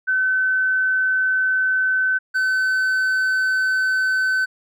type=tone pair in turn; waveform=sine / triangle; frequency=1522 / 1522 Hz; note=F#6 / F#6; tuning=+48 / +48 cents; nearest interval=unison; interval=0 cents; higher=neither; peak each=-16 / -15 dBFS; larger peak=second; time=0.07-2.19 / 2.34-4.46 s; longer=neither; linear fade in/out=20 ms; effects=none